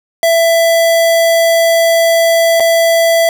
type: tone with dropouts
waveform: square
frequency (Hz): 665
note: E5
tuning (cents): +15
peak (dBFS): -8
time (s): 0.23-3.29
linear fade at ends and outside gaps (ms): 1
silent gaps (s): 2.599-2.604
effects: none